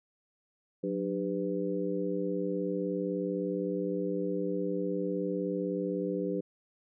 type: harmonic tone with a mistuned harmonic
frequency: 99.6 Hz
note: G2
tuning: 28 cents sharp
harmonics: 2 / 3 / 4 / 5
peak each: -35 / -35 / -35 / -35 dBFS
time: 0.83-6.41 s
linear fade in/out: 10 ms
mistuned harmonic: 2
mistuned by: -150 cents
effects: none